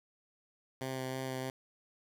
10% pulse tone with vibrato, 130.81 Hz, C3, in tune, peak -28 dBFS, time 0.81-1.5 s, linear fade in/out 2 ms, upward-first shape sine, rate 3.1 Hz, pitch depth 13 cents each way, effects 11-bit

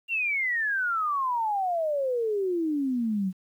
sine exponential sweep, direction down, 2800 to 180.6 Hz, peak -24 dBFS, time 0.08-3.33 s, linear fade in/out 50 ms, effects 10-bit

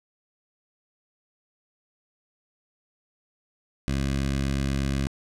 15% pulse tone with notch filter, 68.2 Hz, C#2, 28 cents flat, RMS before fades -26 dBFS, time 3.88-5.07 s, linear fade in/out 0 ms, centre 830 Hz, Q 1, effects low-pass 9000 Hz 12 dB/octave

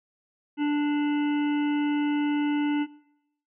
harmonic tone, 293.7 Hz, D4, in tune, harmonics 1 / 3 / 5 / 7 / 9 / 10, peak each -22 / -35 / -40 / -41 / -43 / -44 dBFS, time 0.57-2.87 s, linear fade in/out 50 ms, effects noise-tail reverb RT60 0.8 s tail -21 dB re dry

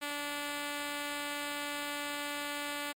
5% pulse tone, 290.3 Hz, D4, 20 cents flat, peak -24 dBFS, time 0.01-2.93 s, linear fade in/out 20 ms, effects MP3 64 kbps

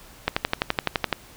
click train, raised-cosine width 0.3 ms, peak -4 dBFS, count 11, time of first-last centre 0.28-1.127 s, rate 11.8 Hz, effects pink hiss -48 dBFS RMS until 1.36 s

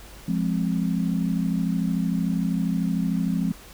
sine chord, F minor, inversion none, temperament equal, 174.61 / 207.7 / 261.6 Hz, F3 / Ab3 / C4, 0 / 0 / 0 cents, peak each -24 / -26 / -28 dBFS, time 0.28-3.52 s, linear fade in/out 5 ms, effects added 50 Hz sine -47 dBFS peak until 3.73 s + pink hiss -46 dBFS RMS until 3.73 s

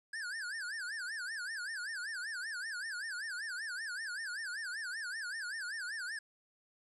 square tone with vibrato, 1616 Hz, G#6, 48 cents flat, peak -39 dBFS, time 0.13-6.19 s, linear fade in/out 5 ms, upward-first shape sine, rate 5.2 Hz, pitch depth 220 cents each way, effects resampled to 24000 Hz + 12-bit

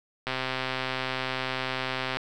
click train, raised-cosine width 0.3 ms, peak -13 dBFS, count 248, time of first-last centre 0.27-2.17 s, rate 130 Hz, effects 9-bit

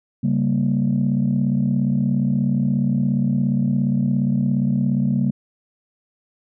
sine chord, G diminished, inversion second, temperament equal, 138.59 / 196 / 233.1 Hz, Db3 / G3 / Bb3, 0 / 0 / 0 cents, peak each -20 dBFS, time 0.23-5.31 s, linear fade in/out 10 ms, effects tanh soft clip ceiling -10 dBFS

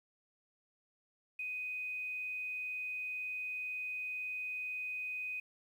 sine tone with quantisation, 2499 Hz, D#7, 7 cents sharp, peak -37 dBFS, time 1.39-5.4 s, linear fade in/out 5 ms, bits 11, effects none

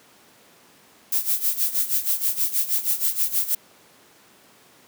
violet noise with tremolo, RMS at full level -20 dBFS, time 1.12-3.55 s, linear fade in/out 5 ms, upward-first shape sine, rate 6.3 Hz, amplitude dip 80%, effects pink hiss -53 dBFS RMS until 4.87 s + high-pass 200 Hz 12 dB/octave

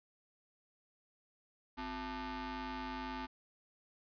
sawtooth ring-modulated tone, 310 Hz, D#4, 6 cents flat, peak -33 dBFS, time 1.77-3.27 s, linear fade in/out 20 ms, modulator 569 Hz, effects resampled to 11025 Hz

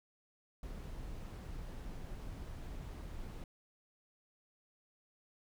brown noise, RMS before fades -45 dBFS, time 0.63-3.44 s, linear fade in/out 2 ms, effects none

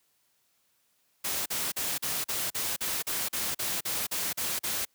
white noise bursts, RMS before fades -31 dBFS, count 14, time 1.24-4.853 s, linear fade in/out 10 ms, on 220 ms, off 41 ms, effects white hiss -71 dBFS RMS until 4.94 s + high-pass 60 Hz 12 dB/octave

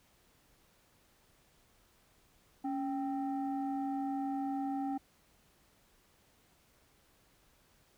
sine tone pair together, 277.2 / 784 Hz, C#4 / G5, 0 / 0 cents, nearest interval octave + tritone, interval 1800 cents, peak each -33 / -36 dBFS, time 2.64-4.98 s, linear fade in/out 10 ms, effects tanh soft clip ceiling -29 dBFS + pink hiss -68 dBFS RMS until 7.97 s

